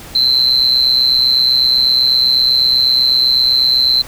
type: tone with amplitude modulation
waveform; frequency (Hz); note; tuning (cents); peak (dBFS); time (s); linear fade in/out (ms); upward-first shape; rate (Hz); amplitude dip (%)
sine; 4092; C8; -39; -4; 0.15-4.02; 5; sine; 128; 95
effects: tanh soft clip ceiling -2 dBFS + pink hiss -34 dBFS RMS until 4.07 s